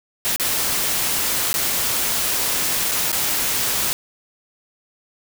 white noise with dropouts, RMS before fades -21 dBFS, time 0.25-3.93 s, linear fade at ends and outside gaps 0 ms, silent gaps 0.361-0.398 / 1.53-1.541 / 2.913-2.917 / 3.118-3.128 s, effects none

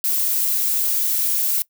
violet noise, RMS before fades -20 dBFS, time 0.04-1.62 s, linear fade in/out 0 ms, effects noise-tail reverb RT60 0.1 s tail -21 dB re dry

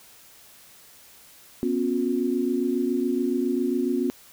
sine tone cluster, 245.4 / 272.6 / 358.8 Hz, B3 / C#4 / F4, -11 / -29 / +47 cents, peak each -26 dBFS, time 1.63-4.1 s, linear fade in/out 0 ms, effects white hiss -51 dBFS RMS until 4.32 s

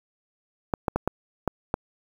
clicks, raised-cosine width 1 ms, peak -9 dBFS, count 6, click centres 0.738 / 0.882 / 0.96 / 1.076 / 1.477 / 1.741 s, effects 7-bit

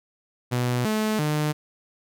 sawtooth tone with pitch steps, 123.2 / 216 / 151 Hz, B2 / A3 / D3, -4 / -32 / +48 cents, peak -18 dBFS, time 0.51-1.53 s, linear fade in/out 20 ms, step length 340 ms, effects none

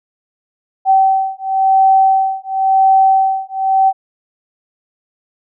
sine beating tone pair, 769 / 769.95 Hz, G5 / G5, -33 / -31 cents, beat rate 0.95 Hz, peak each -12 dBFS, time 0.85-3.93 s, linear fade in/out 50 ms, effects none

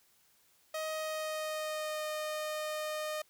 sawtooth tone with pitch glide, 628 to 613.7 Hz, D#5 to D#5, +16 to -24 cents, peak -31 dBFS, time 0.74-3.22 s, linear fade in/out 5 ms, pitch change -40 cents, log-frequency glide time 0.88-2.05 s, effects white hiss -68 dBFS RMS until 3.29 s

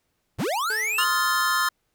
square linear sweep, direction up, 59.9 to 3015 Hz, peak -24 dBFS, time 0.38-1.05 s, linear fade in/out 20 ms
sawtooth tone with exponential decay, 434.2 Hz, A4, 23 cents flat, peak -28 dBFS, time 0.7-1.49 s, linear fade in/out 2 ms, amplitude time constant 170 ms
square chord, F dominant seventh, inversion second, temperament just, 1047.7 / 1257.2 / 1396.9 / 1746.1 Hz, C6 / Eb6 / F6 / A6, +2 / +18 / 0 / -14 cents, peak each -27 dBFS, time 0.98-1.69 s, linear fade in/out 5 ms
effects pink hiss -73 dBFS RMS until 1.94 s

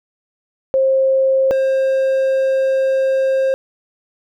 sine / triangle tone pair in turn, 532 / 532 Hz, C5 / C5, +29 / +29 cents, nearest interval unison, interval 0 cents, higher neither, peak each -11 dBFS, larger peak neither, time 0.74-1.51 / 1.51-3.54 s, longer second, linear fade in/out 0 ms, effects none

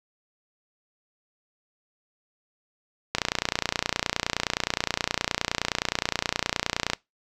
click train, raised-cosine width 0.2 ms, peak -5 dBFS, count 113, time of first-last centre 3.15-6.934 s, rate 29.6 Hz, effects noise-tail reverb RT60 0.2 s tail -23 dB re dry

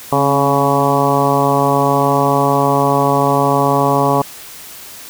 harmonic tone with a mistuned harmonic, 140.6 Hz, C#3, 25 cents sharp, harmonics 1 / 2 / 3 / 4 / 5 / 6 / 7 / 8, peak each -19 / -19 / -19 / -19 / -19 / -19 / -19 / -19 dBFS, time 0.12-4.22 s, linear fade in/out 5 ms, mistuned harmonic 2, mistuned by -42 cents, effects white hiss -34 dBFS RMS until 5.09 s

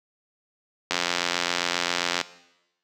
click train, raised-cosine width 0.2 ms, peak -5 dBFS, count 115, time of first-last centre 0.91-2.213 s, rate 87.5 Hz, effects noise-tail reverb RT60 0.9 s tail -17 dB re dry + high-pass 200 Hz 12 dB/octave

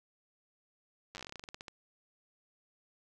slowing click train, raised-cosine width 0.2 ms, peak -27 dBFS, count 18, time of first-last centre 1.15-1.682 s, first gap 9 ms, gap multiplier 1.14, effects none

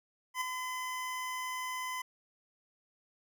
25% pulse tone with ADSR envelope, 1017 Hz, C6, 50 cents flat, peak -26 dBFS, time 0.34-2.02 s, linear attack 73 ms, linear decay 6 ms, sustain -6 dB, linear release 6 ms, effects none

